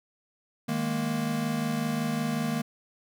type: chord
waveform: square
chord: D# suspended fourth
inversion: none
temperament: equal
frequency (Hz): 155.56 / 207.7 / 233.1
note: D#3 / G#3 / A#3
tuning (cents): 0 / 0 / 0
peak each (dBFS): -33 / -34 / -30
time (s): 0.68-2.62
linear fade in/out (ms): 10
effects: none